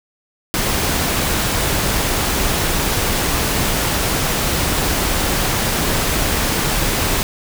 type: noise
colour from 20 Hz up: pink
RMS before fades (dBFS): -18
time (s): 0.54-7.23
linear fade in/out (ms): 0
effects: none